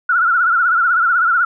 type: tone with vibrato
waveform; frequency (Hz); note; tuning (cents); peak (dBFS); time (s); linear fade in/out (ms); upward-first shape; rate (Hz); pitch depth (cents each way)
sine; 1400; F6; +4; -11; 0.09-1.45; 5; triangle; 16; 120
effects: none